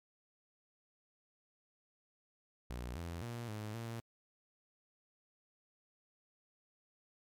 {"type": "tone with pitch steps", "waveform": "sawtooth", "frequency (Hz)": [60.7, 84.8, 118.4, 106.8, 115.4], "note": ["B1", "E2", "A#2", "G#2", "A#2"], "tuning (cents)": [-29, 50, 27, 49, -17], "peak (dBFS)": -37, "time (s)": [2.7, 4], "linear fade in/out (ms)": 0, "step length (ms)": 260, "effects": ["MP3 96 kbps"]}